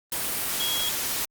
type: tone in noise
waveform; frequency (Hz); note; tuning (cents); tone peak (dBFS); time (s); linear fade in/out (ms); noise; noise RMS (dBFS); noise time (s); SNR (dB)
sine; 3300; G#7; -12; -27; 0.6-0.89; 2; white; -28; 0.12-1.25; -2
effects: Opus 32 kbps